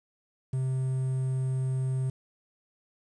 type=tone with quantisation; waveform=triangle; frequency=130.8 Hz; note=C3; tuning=in tune; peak=-24 dBFS; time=0.53-2.1 s; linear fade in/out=5 ms; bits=9; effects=resampled to 24000 Hz